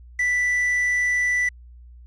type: tone with quantisation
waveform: triangle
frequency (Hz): 1975.5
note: B6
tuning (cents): 0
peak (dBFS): -17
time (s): 0.19-1.49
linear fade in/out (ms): 5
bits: 7
effects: added 60 Hz sine -42 dBFS peak until 2.06 s + resampled to 22050 Hz